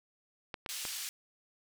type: clicks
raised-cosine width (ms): 0.3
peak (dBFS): -22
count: 3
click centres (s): 0.542 / 0.662 / 0.852
type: band-pass noise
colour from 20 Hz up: pink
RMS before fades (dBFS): -40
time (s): 0.69-1.09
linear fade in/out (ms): 0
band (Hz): 3100 to 14000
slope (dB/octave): 12
effects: none